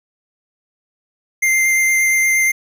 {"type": "tone with vibrato", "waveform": "square", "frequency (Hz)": 2093, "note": "C7", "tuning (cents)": 0, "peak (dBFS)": -13, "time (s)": [1.42, 2.52], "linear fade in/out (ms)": 10, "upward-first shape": "triangle", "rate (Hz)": 8.6, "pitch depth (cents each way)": 11, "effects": []}